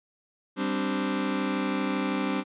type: chord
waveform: sawtooth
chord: G suspended fourth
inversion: none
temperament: just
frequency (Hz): 196 / 261.3 / 294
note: G3 / C4 / D4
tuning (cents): 0 / -2 / +2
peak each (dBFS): -26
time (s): 0.56-2.44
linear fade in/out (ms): 50
effects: resampled to 8000 Hz